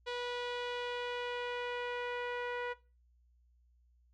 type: tone with low-pass filter sweep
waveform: sawtooth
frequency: 487.6 Hz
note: B4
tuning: 22 cents flat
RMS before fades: -39 dBFS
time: 0.06-2.74 s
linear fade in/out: 20 ms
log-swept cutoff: 3700 to 2100 Hz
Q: 1.9
effects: noise-tail reverb RT60 0.3 s tail -18 dB re dry + added 60 Hz sine -65 dBFS peak until 4.13 s